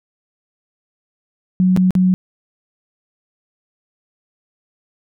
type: tone with dropouts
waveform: sine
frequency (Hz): 184.4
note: F#3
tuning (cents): -6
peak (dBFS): -10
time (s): 1.6-2.14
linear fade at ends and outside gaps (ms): 0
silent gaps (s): 1.764-1.773 / 1.907-1.952
effects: none